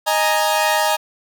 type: chord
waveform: sawtooth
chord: D# suspended fourth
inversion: none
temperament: equal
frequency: 622.3 / 830.6 / 932.3 Hz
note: D#5 / G#5 / A#5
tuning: 0 / 0 / 0 cents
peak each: -16 dBFS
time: 0.06-0.97 s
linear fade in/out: 20 ms
effects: none